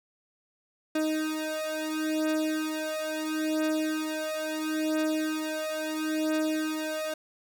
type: beating tone pair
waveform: 30% pulse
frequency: 311.1 / 311.84 Hz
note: D#4 / D#4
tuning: 0 / +4 cents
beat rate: 0.74 Hz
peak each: -28 dBFS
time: 0.95-7.14 s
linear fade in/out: 5 ms
effects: none